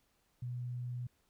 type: tone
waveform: sine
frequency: 123 Hz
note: B2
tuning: 7 cents flat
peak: -37 dBFS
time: 0.42-1.07 s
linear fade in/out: 5 ms
effects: pink hiss -75 dBFS RMS until 1.29 s